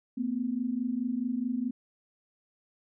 sine tone pair together, 230 / 254.7 Hz, A#3 / C4, -23 / -46 cents, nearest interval major second, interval 177 cents, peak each -32 / -30 dBFS, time 0.17-1.71 s, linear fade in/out 10 ms, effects none

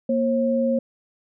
sine tone pair together, 235.1 / 538.2 Hz, A#3 / C5, +15 / +49 cents, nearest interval octave + major second, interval 1434 cents, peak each -21 dBFS, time 0.09-0.79 s, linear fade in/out 5 ms, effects none

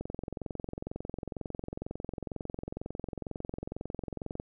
click train, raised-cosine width 2 ms, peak -23 dBFS, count 98, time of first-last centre 0.01-4.399 s, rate 22.1 Hz, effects none

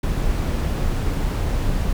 brown noise, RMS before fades -21 dBFS, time 0.03-1.93 s, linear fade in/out 5 ms, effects none

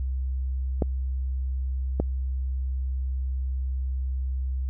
clicks, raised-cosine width 2 ms, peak -10 dBFS, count 2, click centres 0.822 / 2 s, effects added 65 Hz sine -25 dBFS peak until 4.69 s

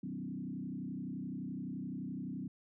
sine tone with frequency modulation, 220 Hz, A3, in tune, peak -38 dBFS, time 0.03-2.48 s, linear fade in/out 5 ms, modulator 31.7 Hz, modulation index 2.1, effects none

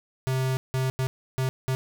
square tone bursts at uneven times, 130.81 Hz, C3, in tune, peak -24 dBFS, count 5, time 0.27-0.57 / 0.74-0.9 / 0.99-1.07 / 1.38-1.49 / 1.68-1.75 s, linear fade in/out 0 ms, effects none

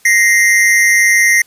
square tone pair together, 1878 / 2080 Hz, A#6 / C7, +12 / -11 cents, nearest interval major second, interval 177 cents, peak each -11 / -11 dBFS, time 0.05-1.42 s, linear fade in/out 5 ms, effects white hiss -49 dBFS RMS until 1.46 s + resampled to 32000 Hz

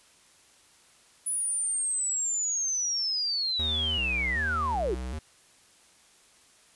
sine linear sweep, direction down, 10000 to 317.2 Hz, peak -26 dBFS, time 1.26-4.95 s, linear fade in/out 10 ms
square tone with vibrato, 70.1 Hz, C#2, 20 cents sharp, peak -33 dBFS, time 3.59-5.19 s, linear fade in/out 5 ms, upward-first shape square, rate 1.3 Hz, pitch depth 180 cents each way
effects white hiss -59 dBFS RMS until 6.75 s + resampled to 24000 Hz

